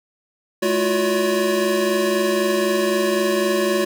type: tone cluster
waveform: square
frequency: 213.6 / 339 / 362.9 / 568 Hz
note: G#3 / E4 / F#4 / C#5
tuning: +49 / +49 / -34 / +42 cents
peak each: -26 / -27 / -21 / -23 dBFS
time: 0.62-3.85 s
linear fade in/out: 10 ms
effects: none